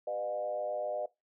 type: tone with frequency modulation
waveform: sine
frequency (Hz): 607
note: D#5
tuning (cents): -43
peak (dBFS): -32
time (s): 0.07-1.06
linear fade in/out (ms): 5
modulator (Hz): 108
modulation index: 0.91
effects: noise-tail reverb RT60 0.2 s tail -21 dB re dry

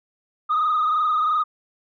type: tone with frequency modulation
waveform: sine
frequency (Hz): 1240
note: D#6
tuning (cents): -6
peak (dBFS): -16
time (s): 0.49-1.44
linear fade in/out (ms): 20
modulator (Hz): 22.9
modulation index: 1.7
effects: tanh soft clip ceiling -15 dBFS

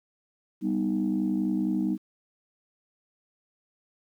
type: chord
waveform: sine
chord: G augmented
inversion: none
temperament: equal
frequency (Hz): 196 / 246.9 / 311.1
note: G3 / B3 / D#4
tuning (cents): 0 / 0 / 0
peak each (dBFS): -27 / -29 / -27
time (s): 0.61-1.98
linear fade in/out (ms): 50
effects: tanh soft clip ceiling -17 dBFS + 10-bit

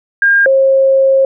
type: tone pair in turn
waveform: sine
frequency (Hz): 1610 / 537.3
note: G6 / C5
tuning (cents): +46 / +46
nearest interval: octave + perfect fifth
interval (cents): 1900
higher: first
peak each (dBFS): -6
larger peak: neither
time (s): 0.22-0.46 / 0.46-1.25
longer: second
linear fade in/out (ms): 2
effects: none

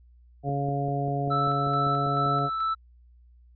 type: harmonic tone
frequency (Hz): 140.6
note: C#3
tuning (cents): +25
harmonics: 1 / 2 / 3 / 4 / 5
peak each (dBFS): -28 / -34 / -34 / -37 / -30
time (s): 0.43-2.5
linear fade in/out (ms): 50
type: click train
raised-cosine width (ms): 2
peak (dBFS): -26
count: 10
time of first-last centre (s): 0.49-2.262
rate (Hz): 5.08
type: tone with tremolo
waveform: triangle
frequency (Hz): 1318.5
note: E6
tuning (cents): 0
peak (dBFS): -22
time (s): 1.3-2.75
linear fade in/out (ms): 20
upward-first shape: square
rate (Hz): 2.3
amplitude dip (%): 30
effects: added 60 Hz sine -52 dBFS peak until 3.55 s + resampled to 11025 Hz

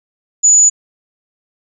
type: tone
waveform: sine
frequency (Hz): 6920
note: A8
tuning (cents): -30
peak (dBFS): -5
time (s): 0.43-0.7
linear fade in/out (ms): 20
effects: none

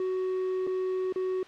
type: tone with dropouts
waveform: triangle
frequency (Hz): 372.6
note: F#4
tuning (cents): +12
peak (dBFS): -25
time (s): 0-1.43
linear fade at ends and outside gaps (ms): 2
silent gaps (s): 0.668-0.673 / 1.125-1.159
effects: white hiss -50 dBFS RMS until 1.47 s + low-pass 3000 Hz 12 dB/octave

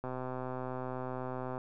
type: click train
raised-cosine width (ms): 1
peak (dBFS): -25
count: 198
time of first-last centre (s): 0.04-1.579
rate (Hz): 128
effects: none

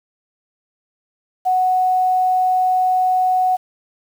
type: tone with quantisation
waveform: sine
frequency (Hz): 740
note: F#5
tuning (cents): 0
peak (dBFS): -13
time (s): 1.45-3.57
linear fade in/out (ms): 20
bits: 7
effects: none

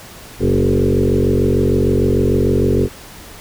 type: tone with frequency modulation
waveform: sine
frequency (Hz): 246.9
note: B3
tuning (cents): 0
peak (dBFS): -11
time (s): 0.39-2.89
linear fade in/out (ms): 50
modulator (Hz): 46.6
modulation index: 4.5
effects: pink hiss -37 dBFS RMS until 3.4 s

